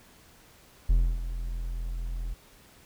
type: tone with ADSR envelope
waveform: triangle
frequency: 42.33 Hz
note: E1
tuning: 47 cents sharp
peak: -15 dBFS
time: 0.89-2.34 s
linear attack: 10 ms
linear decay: 280 ms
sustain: -13 dB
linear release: 8 ms
effects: pink hiss -56 dBFS RMS until 2.85 s